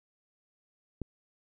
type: click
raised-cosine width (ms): 3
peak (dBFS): -22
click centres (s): 1.017
effects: none